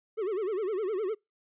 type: tone with vibrato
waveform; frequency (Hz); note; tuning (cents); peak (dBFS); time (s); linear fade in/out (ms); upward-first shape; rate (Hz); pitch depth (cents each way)
triangle; 403.4; G4; +50; -26; 0.17-1.15; 20; sine; 9.8; 200
effects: noise-tail reverb RT60 0.2 s tail -26 dB re dry + resampled to 8000 Hz